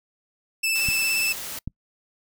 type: tone with vibrato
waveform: sawtooth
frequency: 2637 Hz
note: E7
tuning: in tune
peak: -18 dBFS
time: 0.63-1.33 s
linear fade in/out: 10 ms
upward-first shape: sine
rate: 17 Hz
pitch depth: 20 cents each way
type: noise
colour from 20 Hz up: white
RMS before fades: -34 dBFS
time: 0.75-1.59 s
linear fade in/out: 5 ms
type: clicks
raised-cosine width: 5 ms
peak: -18 dBFS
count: 2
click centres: 0.887 / 1.676 s
effects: noise-tail reverb RT60 0.1 s tail -26 dB re dry